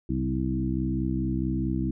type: harmonic tone with a mistuned harmonic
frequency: 64.6 Hz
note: C2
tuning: 21 cents flat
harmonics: 1 / 2 / 3 / 4 / 5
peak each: -31 / -31 / -31 / -31 / -31 dBFS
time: 0.09-1.91 s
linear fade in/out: 5 ms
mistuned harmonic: 2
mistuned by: +40 cents
effects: none